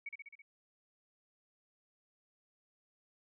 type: tone with echo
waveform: sine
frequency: 2244 Hz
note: C#7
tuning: 21 cents sharp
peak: -39 dBFS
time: 0.06-0.09 s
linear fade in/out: 5 ms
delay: 66 ms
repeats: 5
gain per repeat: -3 dB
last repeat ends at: 0.42 s
effects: none